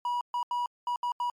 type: tone bursts at uneven times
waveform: triangle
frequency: 970 Hz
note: B5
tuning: 31 cents flat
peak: -25 dBFS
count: 6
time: 0.05-0.21 / 0.34-0.43 / 0.51-0.66 / 0.87-0.96 / 1.03-1.12 / 1.2-1.3 s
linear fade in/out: 2 ms
effects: MP3 96 kbps